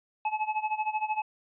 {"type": "tone with tremolo", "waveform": "square", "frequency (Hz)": 859, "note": "A5", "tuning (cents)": -42, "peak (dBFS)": -25, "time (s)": [0.25, 1.22], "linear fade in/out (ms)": 2, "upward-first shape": "sine", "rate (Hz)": 13, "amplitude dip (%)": 85, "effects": ["resampled to 8000 Hz"]}